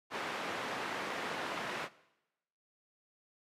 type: band-pass noise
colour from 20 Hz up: white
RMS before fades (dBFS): -39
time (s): 0.1-1.89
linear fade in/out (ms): 50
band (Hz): 200 to 1800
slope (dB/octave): 12
effects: noise-tail reverb RT60 0.9 s tail -19 dB re dry + resampled to 32000 Hz